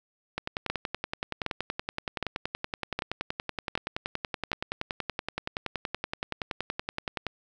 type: two click trains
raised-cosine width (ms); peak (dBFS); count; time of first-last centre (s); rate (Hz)
0.3; -14 / -12; 74 / 6; 0.38-7.267 / 0.7-4.517; 10.6 / 1.31
effects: none